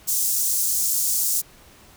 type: high-pass noise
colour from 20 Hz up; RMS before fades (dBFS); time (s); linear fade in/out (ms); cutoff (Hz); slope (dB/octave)
pink; -22; 0.07-1.42; 20; 6400; 24
effects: pink hiss -50 dBFS RMS until 1.96 s